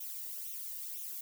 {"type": "noise with flanger", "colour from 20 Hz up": "violet", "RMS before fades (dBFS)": -42, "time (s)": [0, 1.21], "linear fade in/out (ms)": 5, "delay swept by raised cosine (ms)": [0.31, 1.08], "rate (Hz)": 2, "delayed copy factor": 0.65, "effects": []}